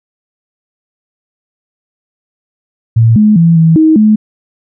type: tone with pitch steps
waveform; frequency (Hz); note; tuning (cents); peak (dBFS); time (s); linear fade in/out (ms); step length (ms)
sine; 114 / 212.4 / 166.9 / 162.5 / 315.8 / 214.4; A#2 / G#3 / E3 / E3 / D#4 / A3; -38 / +39 / +22 / -24 / +26 / -45; -3; 2.96-4.16; 10; 200
effects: none

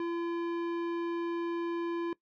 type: tone with tanh clipping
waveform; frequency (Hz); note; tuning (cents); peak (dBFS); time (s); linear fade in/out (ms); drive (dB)
sine; 340; F4; -46; -33; 0-2.13; 2; 15
effects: noise-tail reverb RT60 0.1 s tail -21 dB re dry

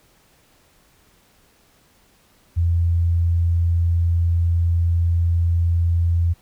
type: tone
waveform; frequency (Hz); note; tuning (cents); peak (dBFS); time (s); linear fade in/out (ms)
sine; 85; F2; -46; -15; 2.56-6.34; 20
effects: pink hiss -57 dBFS RMS until 6.41 s

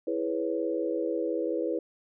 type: chord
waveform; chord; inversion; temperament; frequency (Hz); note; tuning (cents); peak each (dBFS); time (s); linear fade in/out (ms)
sine; C# minor seventh; first; equal; 329.6 / 415.3 / 493.9 / 554.4; E4 / G#4 / B4 / C#5; 0 / 0 / 0 / 0; -31 / -34 / -31 / -35; 0.07-1.79; 5
effects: none

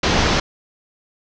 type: low-pass noise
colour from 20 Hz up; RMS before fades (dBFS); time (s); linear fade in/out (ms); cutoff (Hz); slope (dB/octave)
pink; -17; 0.03-0.4; 5; 6100; 48
effects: none

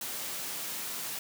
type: high-pass noise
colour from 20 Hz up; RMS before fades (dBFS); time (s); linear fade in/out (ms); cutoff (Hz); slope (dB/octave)
white; -37; 0.01-1.19; 2; 120; 24
effects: none

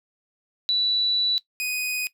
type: tone pair in turn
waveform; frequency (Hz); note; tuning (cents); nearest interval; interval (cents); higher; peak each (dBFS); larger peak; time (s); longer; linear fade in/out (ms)
sine / sawtooth; 3951 / 2494; B7 / D#7; 0 / +3; minor sixth; 797; first; -19 / -22; first; 0.69-1.38 / 1.6-2.07; first; 0
effects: noise-tail reverb RT60 0.1 s tail -18 dB re dry

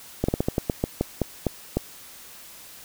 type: slowing click train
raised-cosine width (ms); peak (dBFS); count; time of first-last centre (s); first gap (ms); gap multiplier
2; -8; 12; 0.24-1.77; 45; 1.21
effects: white hiss -45 dBFS RMS until 2.84 s

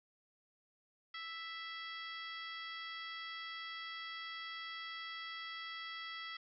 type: harmonic tone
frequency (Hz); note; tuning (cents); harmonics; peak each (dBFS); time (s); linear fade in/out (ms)
659.3; E5; 0; 2 / 3 / 4 / 5 / 6 / 7 / 8; -49 / -47 / -58 / -49 / -61 / -55 / -59; 1.14-6.37; 5
effects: none

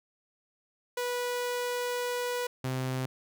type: tone pair in turn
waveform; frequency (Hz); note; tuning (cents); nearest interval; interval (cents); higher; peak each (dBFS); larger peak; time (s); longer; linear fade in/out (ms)
sawtooth; 489.9 / 129.76; B4 / C3; -14 / -14; octave + major seventh; 2300; first; -26 / -26; neither; 0.97-2.47 / 2.64-3.06; first; 5
effects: none

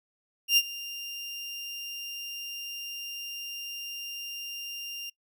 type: tone with ADSR envelope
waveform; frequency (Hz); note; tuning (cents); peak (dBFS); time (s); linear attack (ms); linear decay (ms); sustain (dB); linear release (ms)
30% pulse; 2794; F7; 0; -14; 0.48-5.1; 90; 48; -19; 8
effects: noise-tail reverb RT60 0.1 s tail -23 dB re dry

